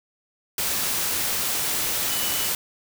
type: tone in noise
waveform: sine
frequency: 2972 Hz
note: F#7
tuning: 7 cents sharp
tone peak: -33 dBFS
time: 2.1-2.48 s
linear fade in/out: 2 ms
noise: white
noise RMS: -25 dBFS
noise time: 0.58-2.55 s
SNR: -11 dB
effects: none